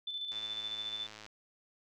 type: tone with tremolo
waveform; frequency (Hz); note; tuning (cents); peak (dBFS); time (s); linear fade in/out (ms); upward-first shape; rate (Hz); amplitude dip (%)
sine; 3520; A7; 0; -35; 0.07-1.07; 5; square; 14; 40
type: click train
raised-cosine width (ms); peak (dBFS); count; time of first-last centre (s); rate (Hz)
0.2; -31; 102; 0.32-1.264; 107
effects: none